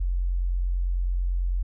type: tone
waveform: sine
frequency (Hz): 44.52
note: F1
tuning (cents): +34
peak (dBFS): -22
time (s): 0-1.63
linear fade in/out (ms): 10
effects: none